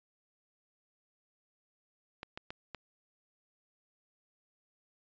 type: clicks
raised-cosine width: 0.3 ms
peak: -25 dBFS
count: 4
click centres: 2.231 / 2.375 / 2.505 / 2.747 s
effects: resampled to 16000 Hz